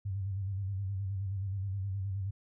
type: tone with vibrato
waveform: sine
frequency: 97.3 Hz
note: G2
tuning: 12 cents flat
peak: -32 dBFS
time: 0.05-2.31 s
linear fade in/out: 10 ms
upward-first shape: square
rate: 9.5 Hz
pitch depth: 54 cents each way
effects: none